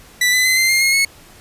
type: tone with pitch steps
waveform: sawtooth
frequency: 1975.5 / 2010 / 2045 / 2081 / 2117 / 2154 / 2192 Hz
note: B6 / B6 / C7 / C7 / C7 / C7 / C#7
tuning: 0 / +30 / -40 / -10 / +20 / +50 / -20 cents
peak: -9 dBFS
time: 0.21-1.05 s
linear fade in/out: 5 ms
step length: 120 ms
effects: pink hiss -44 dBFS RMS until 1.4 s + resampled to 32000 Hz